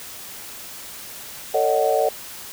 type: chord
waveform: sine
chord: D# half-diminished seventh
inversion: second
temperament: just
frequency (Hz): 448 / 560 / 622.3 / 746.7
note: A4 / C#5 / D#5 / F#5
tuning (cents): +31 / +18 / 0 / +16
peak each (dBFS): -22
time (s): 1.54-2.09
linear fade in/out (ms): 5
effects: white hiss -37 dBFS RMS until 2.52 s